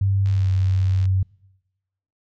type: tone with pitch glide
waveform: sine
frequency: 98 to 94.72 Hz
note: G2 to F#2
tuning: 0 to +41 cents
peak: -16 dBFS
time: 0.01-1.23 s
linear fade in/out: 5 ms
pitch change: -59 cents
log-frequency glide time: 0.3-0.5 s
type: click train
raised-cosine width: 0.2 ms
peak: -25 dBFS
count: 61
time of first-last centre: 0.26-1.055 s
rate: 75.5 Hz
effects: noise-tail reverb RT60 1.0 s tail -26 dB re dry